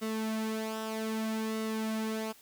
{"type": "tone with flanger", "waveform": "sawtooth", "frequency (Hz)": 220, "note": "A3", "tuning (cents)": 0, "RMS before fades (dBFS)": -34, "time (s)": [0.01, 2.33], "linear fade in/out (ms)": 20, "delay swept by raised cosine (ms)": [1.2, 4.1], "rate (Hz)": 0.63, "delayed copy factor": -0.6, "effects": ["white hiss -58 dBFS RMS until 2.41 s"]}